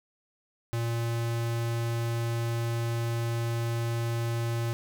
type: tone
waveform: square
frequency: 116.54 Hz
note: A#2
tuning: in tune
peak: -28 dBFS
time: 0.73-4.73 s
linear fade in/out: 0 ms
effects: none